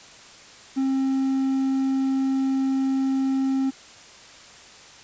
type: tone with quantisation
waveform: triangle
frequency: 267.2 Hz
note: C4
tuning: 36 cents sharp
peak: -18 dBFS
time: 0.76-3.71 s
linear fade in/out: 20 ms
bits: 8
effects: white hiss -46 dBFS RMS until 5.03 s + resampled to 16000 Hz